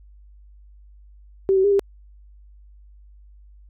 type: tone with pitch steps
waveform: sine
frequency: 386.9 / 380.2 / 404.9 / 396.6 Hz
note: G4 / F#4 / G#4 / G4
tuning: -23 / +47 / -44 / +20 cents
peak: -14 dBFS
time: 1.49-1.794 s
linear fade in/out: 0 ms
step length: 76 ms
effects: added 50 Hz sine -45 dBFS peak until 3.69 s